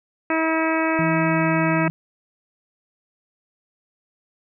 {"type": "harmonic tone", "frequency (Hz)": 321.7, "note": "E4", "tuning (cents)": -42, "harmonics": [1, 2, 3, 4, 5, 6, 7, 8], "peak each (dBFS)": [-22, -25, -27, -28, -29, -30, -30, -31], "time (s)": [0.3, 1.88], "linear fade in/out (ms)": 2}
{"type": "tone with pitch glide", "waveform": "sine", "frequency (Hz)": [164.81, 163.58], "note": ["E3", "E3"], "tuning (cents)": [0, -13], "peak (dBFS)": -22, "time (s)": [0.99, 1.9], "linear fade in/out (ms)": 0, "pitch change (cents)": -13, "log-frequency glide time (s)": [1.28, 1.42]}
{"effects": []}